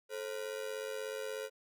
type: ring-modulated tone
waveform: 45% pulse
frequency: 484 Hz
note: B4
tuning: 35 cents flat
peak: -35 dBFS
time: 0.09-1.5 s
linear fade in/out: 50 ms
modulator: 48.3 Hz
effects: none